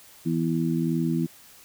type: harmonic tone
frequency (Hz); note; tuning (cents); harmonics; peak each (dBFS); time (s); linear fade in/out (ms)
82.3; E2; -2; 2 / 3 / 4; -25 / -27 / -28; 0.25-1.27; 20
effects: white hiss -51 dBFS RMS until 1.64 s